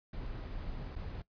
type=noise with dropouts; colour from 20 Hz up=brown; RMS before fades=-41 dBFS; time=0.13-1.22 s; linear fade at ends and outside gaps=5 ms; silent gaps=0.955-0.961 s; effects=noise-tail reverb RT60 0.1 s tail -17 dB re dry + resampled to 11025 Hz